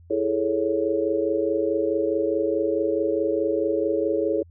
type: chord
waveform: sine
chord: A major seventh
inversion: second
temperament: equal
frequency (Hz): 329.6 / 415.3 / 440 / 554.4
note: E4 / G#4 / A4 / C#5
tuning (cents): 0 / 0 / 0 / 0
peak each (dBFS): -26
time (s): 0.1-4.43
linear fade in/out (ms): 10
effects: added 85 Hz sine -47 dBFS peak until 4.5 s